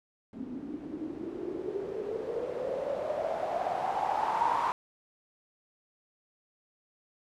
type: noise with low-pass filter sweep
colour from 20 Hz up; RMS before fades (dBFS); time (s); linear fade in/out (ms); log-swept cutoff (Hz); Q
blue; -33; 0.33-4.72; 0; 250 to 1000; 8.2
effects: none